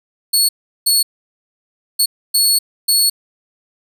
20% pulse tone bursts at uneven times, 4390 Hz, C#8, 18 cents flat, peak -5 dBFS, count 5, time 0.33-0.49 / 0.86-1.03 / 1.99-2.06 / 2.34-2.59 / 2.88-3.1 s, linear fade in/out 10 ms, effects none

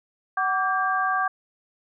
sine tone cluster, 751 / 1160 / 1598 Hz, F#5 / D6 / G6, +26 / -22 / +33 cents, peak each -26 / -24 / -26 dBFS, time 0.37-1.28 s, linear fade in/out 5 ms, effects none

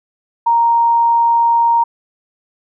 sine tone, 932.3 Hz, A#5, in tune, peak -9 dBFS, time 0.46-1.84 s, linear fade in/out 10 ms, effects none

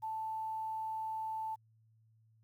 sine tone with quantisation, 880 Hz, A5, in tune, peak -36 dBFS, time 0.02-1.56 s, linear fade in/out 20 ms, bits 11, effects added 111 Hz sine -65 dBFS peak until 2.43 s

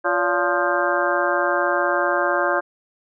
harmonic tone with a mistuned harmonic, 175.5 Hz, F3, 9 cents sharp, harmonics 2 / 3 / 4 / 5 / 6 / 7 / 8 / 9, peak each -26 / -23 / -26 / -29 / -26 / -27 / -28 / -24 dBFS, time 0.04-2.61 s, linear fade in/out 20 ms, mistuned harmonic 3, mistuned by +140 cents, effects none

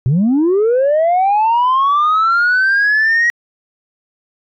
sine linear sweep, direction up, 116.54 to 1909 Hz, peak -8 dBFS, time 0.06-3.3 s, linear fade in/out 0 ms, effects tanh soft clip ceiling -8 dBFS

